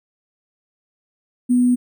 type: tone with sample-and-hold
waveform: sine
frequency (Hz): 246.9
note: B3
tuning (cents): 0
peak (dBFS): -12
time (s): 1.49-1.76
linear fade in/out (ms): 20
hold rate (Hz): 8820
effects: none